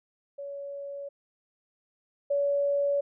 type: tone pair in turn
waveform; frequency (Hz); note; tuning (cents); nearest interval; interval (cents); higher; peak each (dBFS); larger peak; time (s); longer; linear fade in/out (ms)
sine; 563 / 567.2; C#5 / C#5; +27 / +40; unison; 13; second; -35 / -23; second; 0.38-1.09 / 2.3-3.01; neither; 10
effects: none